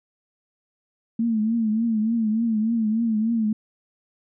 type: tone with vibrato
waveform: sine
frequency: 223.1 Hz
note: A3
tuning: 24 cents sharp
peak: -19 dBFS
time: 1.19-3.53 s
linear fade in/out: 5 ms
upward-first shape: triangle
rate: 3.4 Hz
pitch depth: 98 cents each way
effects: none